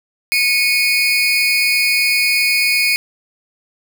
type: tone pair together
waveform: 30% pulse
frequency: 2199 / 2471 Hz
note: C#7 / D#7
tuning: -14 / -13 cents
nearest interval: major second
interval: 201 cents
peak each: -13 dBFS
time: 0.32-2.96 s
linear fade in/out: 0 ms
effects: none